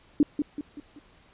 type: tone with echo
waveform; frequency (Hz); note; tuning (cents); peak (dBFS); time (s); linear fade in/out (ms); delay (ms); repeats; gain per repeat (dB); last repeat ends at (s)
sine; 293.7; D4; 0; -15; 0.2-0.23; 2; 190; 4; -7; 0.99
effects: pink hiss -58 dBFS RMS until 1.33 s + resampled to 8000 Hz